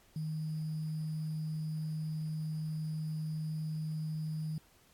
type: tone with sample-and-hold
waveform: sine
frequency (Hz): 156.1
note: D#3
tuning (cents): +6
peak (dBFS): -34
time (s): 0.16-4.58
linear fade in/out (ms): 2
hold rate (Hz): 4900
effects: pink hiss -65 dBFS RMS until 4.93 s + AAC 64 kbps